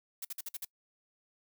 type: noise bursts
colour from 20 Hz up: blue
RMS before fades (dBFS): -39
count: 6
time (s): 0.22-0.649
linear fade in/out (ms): 5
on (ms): 29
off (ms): 51
effects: noise-tail reverb RT60 0.1 s tail -24 dB re dry